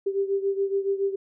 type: beating tone pair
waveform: sine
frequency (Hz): 392 / 399.1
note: G4 / G4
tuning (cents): 0 / +31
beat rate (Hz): 7.1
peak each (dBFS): -24 / -28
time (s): 0.06-1.16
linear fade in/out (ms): 10
effects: none